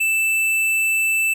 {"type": "tone with tanh clipping", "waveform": "sine", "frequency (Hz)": 2647, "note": "E7", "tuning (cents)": 7, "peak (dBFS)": -18, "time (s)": [0, 1.34], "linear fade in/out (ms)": 10, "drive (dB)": 14, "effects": []}